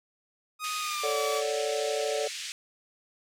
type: tone with pitch glide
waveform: sawtooth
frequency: 1244.5 to 1147.8 Hz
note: D#6 to D6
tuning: 0 to -40 cents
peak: -28 dBFS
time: 0.59-1.43 s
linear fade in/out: 50 ms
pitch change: -140 cents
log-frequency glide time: 0.79-1.18 s
type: band-pass noise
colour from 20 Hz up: pink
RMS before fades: -38 dBFS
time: 0.64-2.52 s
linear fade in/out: 0 ms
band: 2200 to 8200 Hz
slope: 24 dB/octave
type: chord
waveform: triangle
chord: D major seventh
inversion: second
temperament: equal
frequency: 440 / 554.4 / 587.3 / 740 Hz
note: A4 / C#5 / D5 / F#5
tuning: 0 / 0 / 0 / 0 cents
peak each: -29 / -33 / -30 / -35 dBFS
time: 1.03-2.28 s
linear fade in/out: 10 ms
effects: none